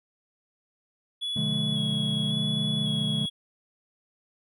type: tone with vibrato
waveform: triangle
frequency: 3373 Hz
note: G#7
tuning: 26 cents sharp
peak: -27 dBFS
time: 1.21-3.3 s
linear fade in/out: 20 ms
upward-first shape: square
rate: 0.91 Hz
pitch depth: 14 cents each way
type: chord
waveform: triangle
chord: B diminished seventh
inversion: none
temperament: just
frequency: 123.47 / 148.16 / 177.8 / 213.4 Hz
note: B2 / D3 / F3 / Ab3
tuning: 0 / +16 / +31 / +47 cents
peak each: -33 / -28 / -33 / -28 dBFS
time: 1.36-3.26 s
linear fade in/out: 5 ms
effects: none